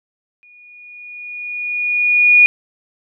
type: tone with exponential growth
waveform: sine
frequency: 2449 Hz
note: D#7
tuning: 28 cents flat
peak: -4 dBFS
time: 0.43-2.46 s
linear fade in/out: 0 ms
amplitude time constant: 440 ms
effects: none